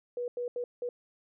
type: tone bursts at uneven times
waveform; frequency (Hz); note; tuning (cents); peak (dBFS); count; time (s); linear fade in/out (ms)
sine; 486.5; B4; -26; -31; 4; 0.17-0.28 / 0.37-0.48 / 0.56-0.64 / 0.82-0.89; 2
effects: none